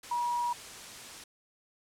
sine tone in noise, 961 Hz, B5, 48 cents flat, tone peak -28 dBFS, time 0.11-0.53 s, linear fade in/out 5 ms, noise white, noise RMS -45 dBFS, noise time 0.03-1.24 s, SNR +14 dB, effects low-pass 9000 Hz 12 dB/octave

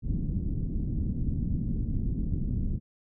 pink low-pass noise, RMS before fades -29 dBFS, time 0.02-2.8 s, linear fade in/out 50 ms, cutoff 250 Hz, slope 24 dB/octave, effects none

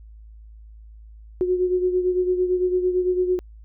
sine beating tone pair, 363 / 371.9 Hz, F#4 / F#4, -33 / +9 cents, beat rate 8.9 Hz, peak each -19 / -26 dBFS, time 1.41-3.39 s, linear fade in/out 0 ms, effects added 54 Hz sine -41 dBFS peak until 3.64 s

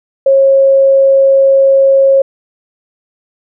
sine tone, 543 Hz, C#5, 36 cents flat, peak -4 dBFS, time 0.26-2.22 s, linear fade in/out 5 ms, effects none

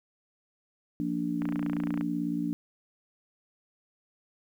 harmonic tone, 58.27 Hz, A#1, in tune, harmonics 3 / 4 / 5, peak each -34 / -34 / -30 dBFS, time 1-2.53 s, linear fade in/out 0 ms
click train, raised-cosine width 0.5 ms, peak -24 dBFS, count 18, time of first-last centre 1.42-2.01 s, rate 28.8 Hz
effects 10-bit

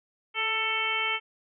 harmonic tone with a mistuned harmonic, 443.2 Hz, A4, 13 cents sharp, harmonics 1 / 2 / 3 / 4 / 5 / 6 / 7, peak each -40 / -36 / -33 / -40 / -29 / -33 / -32 dBFS, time 0.34-1.2 s, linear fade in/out 50 ms, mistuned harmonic 1, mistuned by -28 cents, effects none

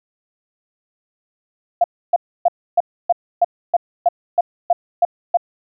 sine tone bursts, 696 Hz, F5, 6 cents flat, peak -9 dBFS, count 12, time 1.81-5.372 s, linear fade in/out 5 ms, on 31 ms, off 290 ms, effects none

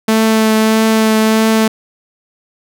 sawtooth tone with vibrato, 220 Hz, A3, in tune, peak -5 dBFS, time 0.08-1.68 s, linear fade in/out 5 ms, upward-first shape triangle, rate 1.6 Hz, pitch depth 14 cents each way, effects none

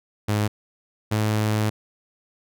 sawtooth tone pair in turn, 105 / 107.39 Hz, G#2 / A2, +19 / -42 cents, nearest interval unison, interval 39 cents, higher second, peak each -16 dBFS, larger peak neither, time 0.28-0.48 / 1.11-1.7 s, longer second, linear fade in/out 10 ms, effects none

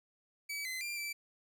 sawtooth tone with pitch steps, 2287 / 2046 / 2382 / 2328 Hz, D7 / C7 / D7 / D7, -47 / -39 / +24 / -16 cents, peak -34 dBFS, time 0.49-1.13 s, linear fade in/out 10 ms, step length 160 ms, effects none

